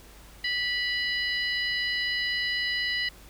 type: harmonic tone with a mistuned harmonic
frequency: 982 Hz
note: B5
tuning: 10 cents flat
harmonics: 2 / 3 / 4 / 5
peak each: -28 / -32 / -34 / -36 dBFS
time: 0.44-3.09 s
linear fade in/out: 5 ms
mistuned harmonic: 4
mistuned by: +52 cents
effects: added 50 Hz sine -51 dBFS peak until 3.29 s + pink hiss -52 dBFS RMS until 3.29 s